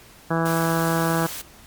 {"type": "harmonic tone", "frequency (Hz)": 164.81, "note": "E3", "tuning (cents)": 0, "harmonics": [1, 2, 3, 4, 5, 6, 7, 8, 9, 10], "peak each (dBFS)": [-23, -26, -28, -29, -30, -31, -31, -32, -33, -33], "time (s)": [0.3, 1.27], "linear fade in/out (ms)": 10}
{"type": "noise", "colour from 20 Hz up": "white", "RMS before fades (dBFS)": -33, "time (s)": [0.45, 1.42], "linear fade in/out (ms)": 10}
{"effects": ["pink hiss -48 dBFS RMS until 1.66 s", "MP3 96 kbps"]}